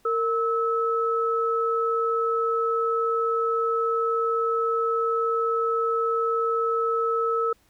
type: tone pair together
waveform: sine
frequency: 459.1 / 1300 Hz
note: A#4 / E6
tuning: -26 / -24 cents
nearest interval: octave + tritone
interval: 1802 cents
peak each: -24 dBFS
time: 0.05-7.53 s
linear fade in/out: 5 ms
effects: pink hiss -63 dBFS RMS until 7.69 s